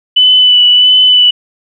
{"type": "tone with vibrato", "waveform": "sine", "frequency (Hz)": 2987, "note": "F#7", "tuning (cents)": 16, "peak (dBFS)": -3, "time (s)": [0.16, 1.31], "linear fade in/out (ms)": 10, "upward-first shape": "sine", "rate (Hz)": 1.5, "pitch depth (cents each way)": 18, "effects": []}